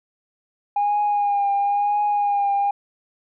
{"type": "tone with vibrato", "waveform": "sine", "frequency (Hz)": 815, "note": "G#5", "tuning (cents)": -33, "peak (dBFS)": -16, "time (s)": [0.76, 2.71], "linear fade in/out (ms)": 5, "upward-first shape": "triangle", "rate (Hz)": 0.99, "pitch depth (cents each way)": 34, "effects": ["tanh soft clip ceiling -14 dBFS"]}